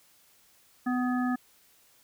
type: harmonic tone with a mistuned harmonic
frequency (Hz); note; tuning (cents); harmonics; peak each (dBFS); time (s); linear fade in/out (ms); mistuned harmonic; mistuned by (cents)
250; B3; +21; 1 / 3 / 5 / 7; -26 / -35 / -37 / -38; 0.86-1.36; 10; 7; -40
effects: white hiss -62 dBFS RMS until 2.03 s